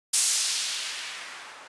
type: noise with low-pass filter sweep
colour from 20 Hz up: violet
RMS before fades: -29 dBFS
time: 0.13-1.68 s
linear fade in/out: 10 ms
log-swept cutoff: 8800 to 980 Hz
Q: 0.97
effects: resampled to 24000 Hz